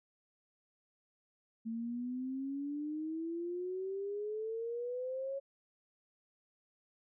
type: exponential sweep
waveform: sine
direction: up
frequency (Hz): 223.6 to 554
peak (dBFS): -36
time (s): 1.65-5.4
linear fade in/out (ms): 20
effects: none